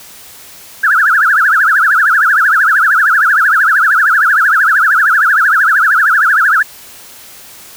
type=tone with vibrato; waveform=sine; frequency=1491 Hz; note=F#6; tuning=13 cents sharp; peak=-6 dBFS; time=0.83-6.63 s; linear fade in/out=10 ms; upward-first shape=triangle; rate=13 Hz; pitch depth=300 cents each way; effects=white hiss -35 dBFS RMS until 7.76 s